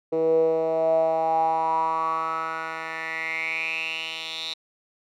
10% pulse tone with band-pass filter sweep, 161.5 Hz, E3, 35 cents flat, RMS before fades -25 dBFS, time 0.12-4.54 s, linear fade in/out 10 ms, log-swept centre 430 to 3800 Hz, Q 7.9, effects none

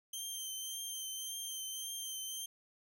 15% pulse tone with vibrato, 3136 Hz, G7, in tune, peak -33 dBFS, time 0.13-2.46 s, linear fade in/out 5 ms, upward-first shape triangle, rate 1.8 Hz, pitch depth 29 cents each way, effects none

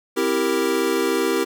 square chord, C dominant seventh, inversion none, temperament equal, 261.6 / 329.6 / 392 / 466.2 Hz, C4 / E4 / G4 / Bb4, 0 / 0 / 0 / 0 cents, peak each -28 / -25 / -23 / -25 dBFS, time 0.16-1.45 s, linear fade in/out 20 ms, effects none

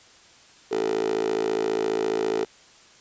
10% pulse tone with high-pass filter, 54.7 Hz, A1, 9 cents flat, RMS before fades -25 dBFS, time 0.71-2.45 s, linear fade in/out 10 ms, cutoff 420 Hz, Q 9.3, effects white hiss -52 dBFS RMS until 3 s + resampled to 16000 Hz

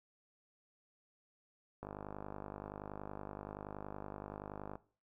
click train, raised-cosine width 1 ms, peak -30 dBFS, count 149, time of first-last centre 1.83-4.755 s, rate 50.6 Hz, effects noise-tail reverb RT60 0.4 s tail -18 dB re dry

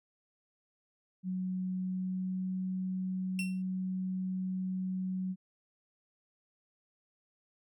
sine tone with pitch glide, 185 to 186.29 Hz, F#3 to F#3, 0 to +12 cents, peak -32 dBFS, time 1.23-5.36 s, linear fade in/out 50 ms, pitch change +12 cents, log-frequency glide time 1.74-2.53 s
40% pulse tone with exponential decay, 2713 Hz, E7, 49 cents sharp, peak -31 dBFS, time 3.39-3.62 s, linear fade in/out 1 ms, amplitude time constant 50 ms
effects none

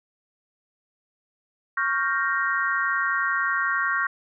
sine chord, G half-diminished seventh, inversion second, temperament equal, 1108.7 / 1396.9 / 1568 / 1864.7 Hz, Db6 / F6 / G6 / Bb6, 0 / 0 / 0 / 0 cents, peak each -27 dBFS, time 1.77-4.07 s, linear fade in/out 5 ms, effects none

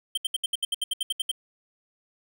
square tone bursts, 3136 Hz, G7, in tune, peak -24 dBFS, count 13, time 0.15-1.315 s, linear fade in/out 5 ms, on 25 ms, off 70 ms, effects none

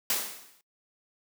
white noise with exponential decay, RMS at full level -25 dBFS, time 0.1-0.61 s, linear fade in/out 1 ms, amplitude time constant 110 ms, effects noise-tail reverb RT60 0.1 s tail -19 dB re dry + high-pass 200 Hz 12 dB/octave

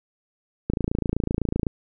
click train, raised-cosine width 3 ms, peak -10 dBFS, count 28, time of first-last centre 0.7-1.668 s, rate 27.9 Hz, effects none

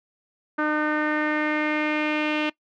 sawtooth tone with low-pass filter sweep, 303.4 Hz, D#4, 44 cents flat, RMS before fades -24 dBFS, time 0.58-2.5 s, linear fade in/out 10 ms, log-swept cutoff 1500 to 2800 Hz, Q 3.9, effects noise-tail reverb RT60 0.1 s tail -21 dB re dry

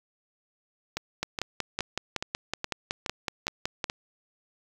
two click trains, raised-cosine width 0.2 ms, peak -13 / -11 dBFS, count 8 / 15, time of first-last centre 0.97-3.899 / 1.23-3.842 s, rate 2.39 / 5.36 Hz, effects 7-bit

